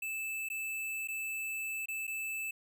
square tone with dropouts, 2630 Hz, E7, 5 cents flat, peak -36 dBFS, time 0.02-2.51 s, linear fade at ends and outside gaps 5 ms, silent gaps 0.488-0.5 / 1.075-1.084 / 1.858-1.884 / 2.07-2.076 s, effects none

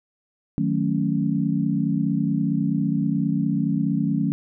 sine chord, D# half-diminished seventh, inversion none, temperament equal, 155.56 / 185 / 220 / 277.2 Hz, D#3 / F#3 / A3 / C#4, 0 / 0 / 0 / 0 cents, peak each -25 dBFS, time 0.58-4.32 s, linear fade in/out 0 ms, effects none

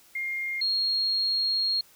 sine tone pair in turn, 2122 / 4266 Hz, C7 / C8, +24 / +33 cents, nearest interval octave, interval 1209 cents, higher second, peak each -28 / -23 dBFS, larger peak second, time 0.15-0.61 / 0.61-1.81 s, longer second, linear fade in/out 5 ms, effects white hiss -57 dBFS RMS until 1.95 s

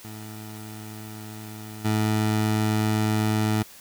20% pulse tone with level steps, 107.9 Hz, A2, 33 cents flat, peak -32 / -16 dBFS, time 0.04-3.63 s, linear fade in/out 10 ms, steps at 1.84 s, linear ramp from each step 20 ms, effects white hiss -47 dBFS RMS until 3.8 s

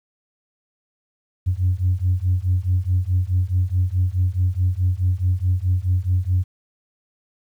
sine beating tone pair, 89.1 / 93.8 Hz, F2 / F#2, +35 / +24 cents, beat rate 4.7 Hz, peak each -19 dBFS, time 1.46-6.44 s, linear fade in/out 20 ms, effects tanh soft clip ceiling -11 dBFS + 9-bit

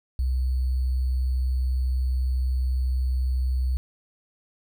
sine tone with sample-and-hold, 64 Hz, C2, 38 cents flat, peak -21 dBFS, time 0.19-3.77 s, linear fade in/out 0 ms, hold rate 4410 Hz, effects none

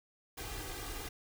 pink noise with comb filter, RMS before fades -42 dBFS, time 0.37-1.09 s, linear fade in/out 10 ms, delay 2.5 ms, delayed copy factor +0.75, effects none

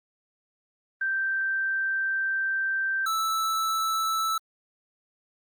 sine / square tone pair in turn, 1565 / 1316 Hz, G6 / E6, -3 / -3 cents, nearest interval minor third, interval 300 cents, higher first, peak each -24 / -25 dBFS, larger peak first, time 1.01-3.06 / 3.06-4.38 s, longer first, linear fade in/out 5 ms, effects Opus 32 kbps

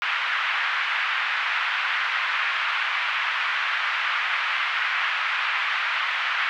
pink band-pass noise, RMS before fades -25 dBFS, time 0.02-6.49 s, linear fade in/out 0 ms, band 1200 to 2800 Hz, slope 24 dB/octave, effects none

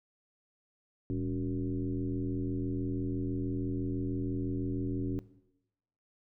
sine tone with frequency modulation, 196 Hz, G3, in tune, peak -30 dBFS, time 1.1-5.19 s, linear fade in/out 0 ms, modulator 86.1 Hz, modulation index 1.9, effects noise-tail reverb RT60 0.9 s tail -18 dB re dry

